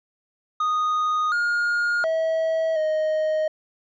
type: tone with pitch steps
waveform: triangle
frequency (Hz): 1239 / 1423 / 646 / 623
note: D#6 / F6 / E5 / D#5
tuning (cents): -8 / +32 / -35 / +2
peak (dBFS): -18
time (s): 0.6-3.48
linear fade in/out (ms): 5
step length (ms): 720
effects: resampled to 16000 Hz